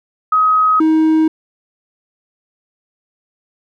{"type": "tone pair in turn", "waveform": ["sine", "triangle"], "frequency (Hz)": [1265, 316.2], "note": ["D#6", "D#4"], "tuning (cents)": [28, 28], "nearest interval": "2 octaves", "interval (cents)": 2400, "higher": "first", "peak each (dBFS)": [-9, -7], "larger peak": "second", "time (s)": [[0.32, 0.8], [0.8, 1.28]], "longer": "neither", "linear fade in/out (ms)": 5, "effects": []}